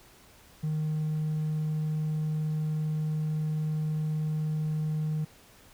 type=tone; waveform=triangle; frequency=154.5 Hz; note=D#3; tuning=12 cents flat; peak=-24 dBFS; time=0.63-5.25 s; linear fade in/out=10 ms; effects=tanh soft clip ceiling -22 dBFS + pink hiss -56 dBFS RMS until 5.73 s